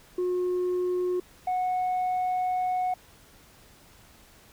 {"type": "tone pair in turn", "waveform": "sine", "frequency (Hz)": [361.1, 734.4], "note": ["F#4", "F#5"], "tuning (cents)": [-42, -13], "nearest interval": "octave", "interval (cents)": 1229, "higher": "second", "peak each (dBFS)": -22, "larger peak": "neither", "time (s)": [[0.18, 1.2], [1.47, 2.94]], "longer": "second", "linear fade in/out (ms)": 5, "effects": ["tanh soft clip ceiling -23 dBFS", "pink hiss -55 dBFS RMS until 4.52 s"]}